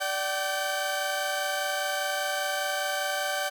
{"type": "tone cluster", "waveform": "sawtooth", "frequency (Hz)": [586, 763, 1551], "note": ["D5", "G5", "G6"], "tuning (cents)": [-4, -47, -19], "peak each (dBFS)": -28, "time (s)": [0, 3.5], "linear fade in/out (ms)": 20, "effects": []}